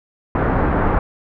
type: low-pass noise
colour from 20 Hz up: pink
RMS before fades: -17 dBFS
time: 0.35-0.99 s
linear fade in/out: 2 ms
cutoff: 1500 Hz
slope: 24 dB/octave
effects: none